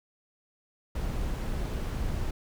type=noise; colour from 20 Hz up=brown; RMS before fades=-31 dBFS; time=0.95-2.31 s; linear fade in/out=5 ms; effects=none